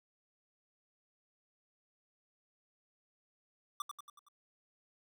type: tone with echo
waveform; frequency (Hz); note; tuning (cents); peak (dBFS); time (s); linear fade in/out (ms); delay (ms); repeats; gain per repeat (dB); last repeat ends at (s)
square; 1174.7; D6; 0; -36; 3.8-3.82; 2; 93; 5; -5; 4.285
effects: none